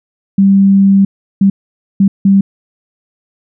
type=tone bursts at uneven times; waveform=sine; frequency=196 Hz; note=G3; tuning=in tune; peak=-4 dBFS; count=4; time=0.38-1.05 / 1.41-1.5 / 2-2.08 / 2.25-2.41 s; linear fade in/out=5 ms; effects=none

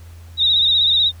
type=tone with vibrato; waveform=sine; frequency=3752 Hz; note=A#7; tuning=11 cents sharp; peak=-12 dBFS; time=0.37-1.12 s; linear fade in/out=50 ms; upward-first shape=sine; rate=16 Hz; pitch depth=65 cents each way; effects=added 84 Hz sine -36 dBFS peak until 1.2 s + pink hiss -50 dBFS RMS until 1.2 s

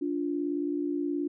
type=tone pair together; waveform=sine; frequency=290 / 348.8 Hz; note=D4 / F4; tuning=-22 / -2 cents; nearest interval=minor third; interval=320 cents; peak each=-29 / -32 dBFS; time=0.01-1.28 s; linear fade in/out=10 ms; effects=none

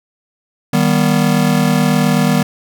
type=chord; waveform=square; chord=Eb augmented; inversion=none; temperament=just; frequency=155.56 / 194.45 / 243.1 Hz; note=Eb3 / G3 / B3; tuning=0 / -14 / -27 cents; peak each=-16 dBFS; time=0.73-2.43 s; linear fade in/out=5 ms; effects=none

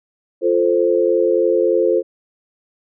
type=chord; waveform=sine; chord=F major; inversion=none; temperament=equal; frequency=349.2 / 440 / 523.3 Hz; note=F4 / A4 / C5; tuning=0 / 0 / 0 cents; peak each=-17 dBFS; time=0.41-2.03 s; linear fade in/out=50 ms; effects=none

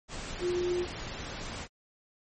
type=tone in noise; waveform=sine; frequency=355.4 Hz; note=F4; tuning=30 cents sharp; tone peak=-27 dBFS; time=0.4-0.87 s; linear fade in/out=50 ms; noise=pink; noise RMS=-39 dBFS; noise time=0.08-1.68 s; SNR=+9 dB; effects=MP3 32 kbps

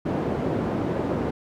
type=band-pass noise; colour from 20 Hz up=white; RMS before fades=-26 dBFS; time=0.05-1.31 s; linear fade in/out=10 ms; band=100 to 430 Hz; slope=12 dB/octave; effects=none

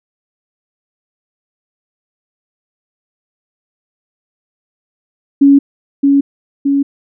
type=tone with echo; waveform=sine; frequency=279.4 Hz; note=C#4; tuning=14 cents sharp; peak=-3 dBFS; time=5.41-5.59 s; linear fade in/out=10 ms; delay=620 ms; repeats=2; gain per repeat=-3 dB; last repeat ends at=6.83 s; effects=none

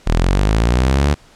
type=linear sweep; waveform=sawtooth; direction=up; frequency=37.97 to 74.4 Hz; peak=-8 dBFS; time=0.06-1.15 s; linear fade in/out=20 ms; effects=pink hiss -48 dBFS RMS until 1.35 s + low-pass 8000 Hz 12 dB/octave

